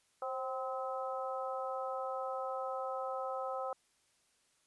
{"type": "harmonic tone with a mistuned harmonic", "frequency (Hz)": 257.7, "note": "C4", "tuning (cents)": -26, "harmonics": [2, 3, 4, 5], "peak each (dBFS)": [-39, -41, -46, -42], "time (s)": [0.22, 3.73], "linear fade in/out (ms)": 2, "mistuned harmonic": 2, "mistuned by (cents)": 45, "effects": ["white hiss -73 dBFS RMS until 4.66 s", "resampled to 24000 Hz"]}